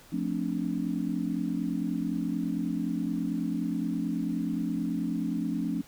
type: chord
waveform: sine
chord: D minor seventh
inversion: first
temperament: just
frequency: 176.2 / 220.2 / 264.3 / 293.7 Hz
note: F3 / A3 / C4 / D4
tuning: +16 / +2 / +18 / 0 cents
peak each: -33 dBFS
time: 0.12-5.82 s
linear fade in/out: 10 ms
effects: pink hiss -54 dBFS RMS until 5.87 s